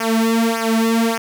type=tone with flanger; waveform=sawtooth; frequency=226.7 Hz; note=A#3; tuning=48 cents flat; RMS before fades=-17 dBFS; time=0-1.18 s; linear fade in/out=5 ms; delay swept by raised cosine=0.25 to 3.15 ms; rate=1.7 Hz; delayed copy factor=-0.95; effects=none